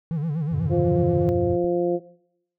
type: tone with vibrato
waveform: triangle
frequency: 155.56 Hz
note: D#3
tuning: in tune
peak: -21 dBFS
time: 0.11-1.29 s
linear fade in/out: 0 ms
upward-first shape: sine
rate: 8.2 Hz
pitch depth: 150 cents each way
type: chord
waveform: triangle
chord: E minor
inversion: none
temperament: equal with one note detuned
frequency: 82.41 / 96.43 / 123.47 Hz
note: E2 / G2 / B2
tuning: 0 / -28 / 0 cents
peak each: -31 / -26 / -29 dBFS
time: 0.51-1.57 s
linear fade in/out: 20 ms
type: harmonic tone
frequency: 174.61 Hz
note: F3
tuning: in tune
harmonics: 1 / 2 / 3 / 4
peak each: -29 / -21 / -25 / -32 dBFS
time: 0.69-2 s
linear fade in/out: 50 ms
type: clicks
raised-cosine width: 5 ms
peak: -27 dBFS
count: 3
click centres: 0.795 / 1.537 / 1.644 s
effects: noise-tail reverb RT60 0.7 s tail -17 dB re dry